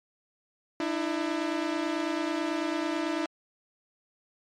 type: tone pair together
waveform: sawtooth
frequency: 301.4 / 330.5 Hz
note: D4 / E4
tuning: +45 / +5 cents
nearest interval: major second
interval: 160 cents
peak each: -27 / -26 dBFS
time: 0.8-3.26 s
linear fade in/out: 2 ms
effects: low-pass 5000 Hz 12 dB/octave + MP3 64 kbps